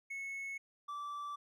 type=tone pair in turn; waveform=triangle; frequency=2196 / 1163.3 Hz; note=C#7 / D6; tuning=-17 / -17 cents; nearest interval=major seventh; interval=1100 cents; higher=first; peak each=-38 / -38 dBFS; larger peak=neither; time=0.1-0.58 / 0.88-1.36 s; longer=neither; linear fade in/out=10 ms; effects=none